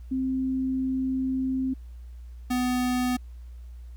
sine / square tone pair in turn, 261.6 / 249.8 Hz, C4 / B3, 0 / +20 cents, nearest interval minor second, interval 80 cents, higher first, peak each -24 dBFS, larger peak neither, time 0.11-1.74 / 2.5-3.17 s, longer first, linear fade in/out 10 ms, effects added 60 Hz sine -39 dBFS peak until 3.96 s + pink hiss -66 dBFS RMS until 3.96 s

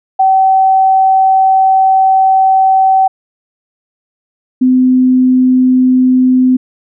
sine tone pair in turn, 765 / 255.3 Hz, G5 / C4, -42 / -42 cents, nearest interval octave + perfect fifth, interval 1900 cents, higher first, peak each -5 dBFS, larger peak neither, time 0.19-3.08 / 4.61-6.57 s, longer first, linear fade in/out 10 ms, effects none

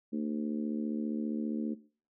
harmonic tone, 75 Hz, D2, 37 cents sharp, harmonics 3 / 4 / 5 / 6 / 7, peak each -32 / -36 / -43 / -48 / -50 dBFS, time 0.12-1.75 s, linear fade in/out 20 ms, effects noise-tail reverb RT60 0.4 s tail -19 dB re dry

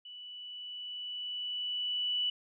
sine tone with level ramp, 2963 Hz, F#7, 2 cents sharp, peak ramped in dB -45 to -28 dBFS, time 0.05-2.3 s, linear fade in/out 5 ms, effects none

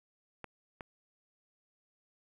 clicks, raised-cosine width 0.5 ms, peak -27 dBFS, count 2, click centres 0.443 / 0.808 s, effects 10-bit

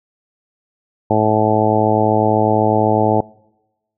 harmonic tone, 108 Hz, A2, 32 cents flat, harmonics 1 / 2 / 3 / 4 / 5 / 6 / 7 / 8, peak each -20 / -20 / -20 / -20 / -20 / -20 / -20 / -20 dBFS, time 1.1-3.21 s, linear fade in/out 5 ms, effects noise-tail reverb RT60 1.0 s tail -25 dB re dry

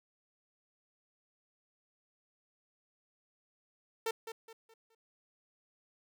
sawtooth tone with echo, 450.9 Hz, A4, 42 cents sharp, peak -28 dBFS, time 4.06-4.11 s, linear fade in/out 5 ms, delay 210 ms, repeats 4, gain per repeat -9 dB, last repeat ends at 4.95 s, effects none

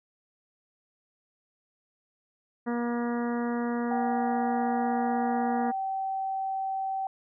harmonic tone, 238.3 Hz, A#3, 38 cents sharp, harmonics 1 / 2 / 3 / 4 / 5 / 6 / 7 / 8, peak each -28 / -34 / -38 / -40 / -42 / -44 / -45 / -46 dBFS, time 2.66-5.72 s, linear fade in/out 20 ms
sine tone, 771 Hz, G5, 29 cents flat, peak -28 dBFS, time 3.91-7.07 s, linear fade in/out 2 ms
effects none

